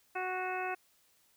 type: harmonic tone with a mistuned harmonic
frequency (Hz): 369.5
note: F#4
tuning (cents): -2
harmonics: 1 / 2 / 3 / 4 / 5 / 6 / 7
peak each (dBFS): -40 / -37 / -43 / -41 / -46 / -48 / -42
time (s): 0.15-0.75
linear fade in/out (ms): 10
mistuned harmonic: 6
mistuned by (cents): -32
effects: white hiss -69 dBFS RMS until 1.36 s